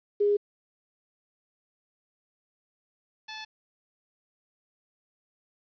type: tone pair in turn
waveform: sine / 5% pulse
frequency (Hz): 410.5 / 869.8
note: G#4 / A5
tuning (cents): -20 / -20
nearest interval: octave + minor second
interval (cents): 1300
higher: second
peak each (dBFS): -20 / -23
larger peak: first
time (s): 0.2-0.37 / 3.28-3.45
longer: neither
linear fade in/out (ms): 10
effects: resampled to 11025 Hz + 10-bit